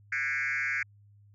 sine tone with frequency modulation, 1900 Hz, A#6, 33 cents sharp, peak -26 dBFS, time 0.12-0.83 s, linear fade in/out 5 ms, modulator 136 Hz, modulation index 3, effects tanh soft clip ceiling -25 dBFS + added 102 Hz sine -55 dBFS peak until 1.34 s

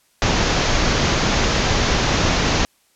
pink low-pass noise, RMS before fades -18 dBFS, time 0.22-2.65 s, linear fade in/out 0 ms, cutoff 6800 Hz, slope 96 dB/octave, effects white hiss -60 dBFS RMS until 2.95 s + low-pass 12000 Hz 12 dB/octave

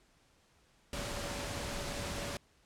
sine tone in noise, 570 Hz, C#5, 48 cents sharp, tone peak -46 dBFS, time 0.93-2.37 s, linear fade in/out 2 ms, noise pink, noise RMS -39 dBFS, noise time 0.93-2.37 s, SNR -10 dB, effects pink hiss -68 dBFS RMS until 2.65 s + low-pass 9000 Hz 12 dB/octave

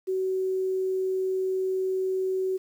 sine tone with quantisation, 376.7 Hz, F#4, 31 cents sharp, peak -24 dBFS, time 0.07-2.58 s, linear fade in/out 20 ms, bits 9, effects none

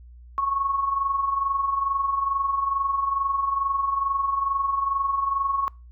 sine tone with amplitude modulation, 1102 Hz, C#6, 11 cents flat, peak -19 dBFS, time 0.38-5.68 s, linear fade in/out 0 ms, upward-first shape sine, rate 22.3 Hz, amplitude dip 60%, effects noise-tail reverb RT60 0.3 s tail -26 dB re dry + added 60 Hz sine -43 dBFS peak until 5.91 s

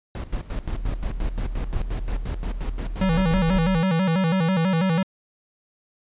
brown noise with tremolo, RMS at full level -27 dBFS, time 0.15-3.6 s, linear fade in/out 2 ms, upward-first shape square, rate 5.7 Hz, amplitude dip 80%
sine tone, 39.13 Hz, D#1, 11 cents sharp, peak -26 dBFS, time 0.69-3.82 s, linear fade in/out 50 ms
square tone with vibrato, 176 Hz, F3, 14 cents sharp, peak -19 dBFS, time 3.01-5.03 s, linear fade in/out 5 ms, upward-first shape square, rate 6.1 Hz, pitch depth 130 cents each way
effects resampled to 8000 Hz

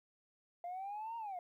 sine linear two-way sweep, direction up then down, 689 to 936 to 689 Hz, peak -39 dBFS, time 0.64-1.39 s, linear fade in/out 2 ms, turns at 1.17 s, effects tanh soft clip ceiling -38 dBFS + 13-bit

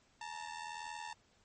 sawtooth ring-modulated tone, 898 Hz, A5, 35 cents sharp, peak -36 dBFS, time 0.21-1.13 s, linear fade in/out 2 ms, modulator 40.7 Hz, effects pink hiss -70 dBFS RMS until 1.44 s + MP3 32 kbps

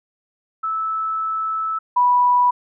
sine tone pair in turn, 1309 / 982.8 Hz, E6 / B5, -13 / -9 cents, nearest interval perfect fourth, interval 496 cents, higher first, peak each -20 / -12 dBFS, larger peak second, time 0.63-1.79 / 1.96-2.51 s, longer first, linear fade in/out 10 ms, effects none

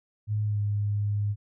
sine tone with pitch glide, 105.9 to 103.12 Hz, G#2 to G#2, +34 to -12 cents, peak -24 dBFS, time 0.27-1.36 s, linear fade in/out 50 ms, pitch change -46 cents, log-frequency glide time 0.43-0.6 s, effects none

